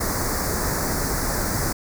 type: band-stop noise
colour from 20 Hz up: pink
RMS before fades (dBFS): -24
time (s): 0-1.73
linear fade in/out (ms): 10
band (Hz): 2000 to 4600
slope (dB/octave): 48
effects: none